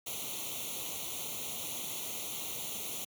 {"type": "noise with comb filter", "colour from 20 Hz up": "white", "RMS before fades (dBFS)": -39, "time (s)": [0.06, 3.05], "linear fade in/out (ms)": 10, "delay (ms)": 0.3, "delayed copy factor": 0.95, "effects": ["high-pass 100 Hz 12 dB/octave"]}